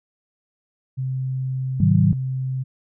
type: tone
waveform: sine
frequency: 130.81 Hz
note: C3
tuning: in tune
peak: -22 dBFS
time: 0.97-2.64 s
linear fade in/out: 20 ms
type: chord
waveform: sine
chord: Ab dominant seventh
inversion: none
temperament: equal with one note detuned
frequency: 103.83 / 130.81 / 155.56 / 188.12 Hz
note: Ab2 / C3 / Eb3 / Gb3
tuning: 0 / 0 / 0 / +29 cents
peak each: -18 / -17 / -17 / -18 dBFS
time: 1.8-2.13 s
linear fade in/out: 5 ms
effects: none